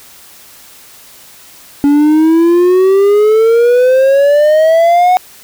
triangle exponential sweep, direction up, 282.8 to 740 Hz, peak -3 dBFS, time 1.84-5.17 s, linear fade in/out 0 ms, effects white hiss -38 dBFS RMS until 5.43 s

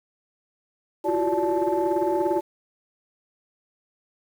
sine tone cluster, 336.5 / 353.7 / 374.1 / 580 / 870 Hz, E4 / F4 / F#4 / D5 / A5, +36 / +22 / +19 / -22 / -20 cents, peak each -26 dBFS, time 1.04-2.41 s, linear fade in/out 20 ms, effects tanh soft clip ceiling -14 dBFS + 8-bit

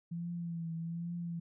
sine tone with vibrato, 168.4 Hz, E3, 37 cents sharp, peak -36 dBFS, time 0.11-1.4 s, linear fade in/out 10 ms, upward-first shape triangle, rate 1.2 Hz, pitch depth 50 cents each way, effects none

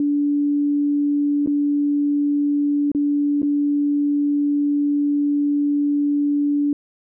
sine tone with dropouts, 289.4 Hz, D4, 25 cents flat, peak -16 dBFS, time 0-6.73 s, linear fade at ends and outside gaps 2 ms, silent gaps 1.462-1.473 / 2.917-2.948 / 3.419-3.429 s, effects none

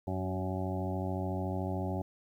harmonic tone with a mistuned harmonic, 93.7 Hz, F#2, 22 cents sharp, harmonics 1 / 2 / 3 / 4 / 6 / 7 / 8 / 9, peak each -35 / -38 / -40 / -41 / -43 / -43 / -44 / -45 dBFS, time 0.07-2.02 s, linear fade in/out 5 ms, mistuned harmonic 2, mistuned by -18 cents, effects 11-bit

